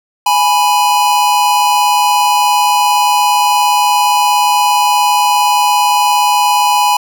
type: tone pair together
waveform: square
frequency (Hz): 830.6 / 987.8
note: G#5 / B5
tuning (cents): 0 / 0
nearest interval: minor third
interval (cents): 300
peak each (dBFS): -12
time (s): 0.26-6.97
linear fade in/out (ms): 5
effects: none